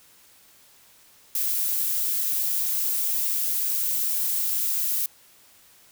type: noise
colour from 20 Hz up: violet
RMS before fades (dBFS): -25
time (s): 1.35-5.06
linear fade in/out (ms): 2
effects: white hiss -55 dBFS RMS until 5.91 s